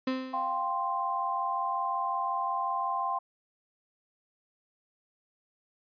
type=tone with exponential decay; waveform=35% pulse; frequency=260 Hz; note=C4; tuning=11 cents flat; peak=-24 dBFS; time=0.07-0.72 s; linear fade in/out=5 ms; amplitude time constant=140 ms
type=chord; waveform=sine; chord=F suspended second; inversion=none; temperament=equal; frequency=698.5 / 784 / 1046.5 Hz; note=F5 / G5 / C6; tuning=0 / 0 / 0 cents; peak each=-36 / -33 / -30 dBFS; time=0.33-3.19 s; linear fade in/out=10 ms
effects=resampled to 11025 Hz